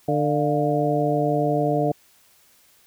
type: harmonic tone with a mistuned harmonic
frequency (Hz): 148.9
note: D3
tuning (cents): +24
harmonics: 1 / 2 / 3 / 4 / 5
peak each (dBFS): -25 / -25 / -25 / -25 / -25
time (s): 0.08-1.92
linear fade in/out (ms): 5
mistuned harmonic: 5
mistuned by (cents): -88
effects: white hiss -57 dBFS RMS until 2.86 s